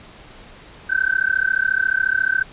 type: tone with amplitude modulation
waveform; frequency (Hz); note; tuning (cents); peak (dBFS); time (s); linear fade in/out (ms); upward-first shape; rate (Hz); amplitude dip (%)
sine; 1539; G6; -32; -12; 0.89-2.44; 20; sine; 34.2; 100
effects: pink hiss -43 dBFS RMS until 2.52 s + resampled to 8000 Hz